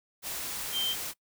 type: tone in noise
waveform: sine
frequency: 3151 Hz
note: G7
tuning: 8 cents sharp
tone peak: -27 dBFS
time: 0.72-0.96 s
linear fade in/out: 50 ms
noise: white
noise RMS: -36 dBFS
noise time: 0.22-1.14 s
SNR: +6 dB
effects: noise-tail reverb RT60 0.1 s tail -22 dB re dry